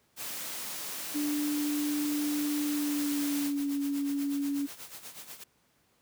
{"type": "high-pass noise", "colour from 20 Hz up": "white", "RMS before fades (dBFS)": -38, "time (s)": [0.16, 3.51], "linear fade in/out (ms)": 50, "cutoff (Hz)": 140, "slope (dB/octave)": 12}
{"type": "tone with pitch glide", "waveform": "sine", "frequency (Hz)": [294.5, 282.5], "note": ["D4", "C#4"], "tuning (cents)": [5, 33], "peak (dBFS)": -28, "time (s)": [1.14, 4.67], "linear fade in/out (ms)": 20, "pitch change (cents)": -72, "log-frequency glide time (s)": [2.66, 3.73]}
{"type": "noise with tremolo", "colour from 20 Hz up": "white", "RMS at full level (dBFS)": -43, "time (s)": [2.97, 5.44], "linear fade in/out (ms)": 10, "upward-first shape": "sine", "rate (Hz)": 8.2, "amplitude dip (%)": 70}
{"effects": ["pink hiss -69 dBFS RMS until 6.01 s", "high-pass 80 Hz 12 dB/octave"]}